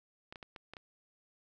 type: clicks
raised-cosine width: 0.3 ms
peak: -30 dBFS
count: 6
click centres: 0.325 / 0.358 / 0.428 / 0.562 / 0.736 / 0.768 s
effects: none